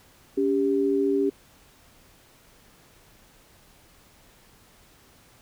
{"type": "tone pair together", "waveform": "sine", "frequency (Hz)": [281.6, 395.7], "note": ["C#4", "G4"], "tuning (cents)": [27, 16], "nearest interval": "tritone", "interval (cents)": 589, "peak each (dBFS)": [-24, -22], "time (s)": [0.37, 1.3], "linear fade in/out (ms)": 10, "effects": ["pink hiss -56 dBFS RMS until 5.41 s"]}